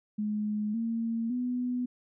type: tone with pitch steps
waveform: sine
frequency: 210.8 / 228.6 / 247.8 Hz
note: G#3 / A#3 / B3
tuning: +26 / -34 / +6 cents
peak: -28 dBFS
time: 0.18-1.86 s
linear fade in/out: 10 ms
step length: 560 ms
effects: none